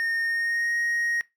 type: tone with pitch glide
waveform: triangle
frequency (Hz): 1836 to 1875.7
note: A#6 to A#6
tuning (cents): -27 to +10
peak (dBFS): -22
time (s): 0-1.21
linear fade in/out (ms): 0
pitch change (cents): +37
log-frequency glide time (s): 0.23-0.75
effects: noise-tail reverb RT60 0.2 s tail -20 dB re dry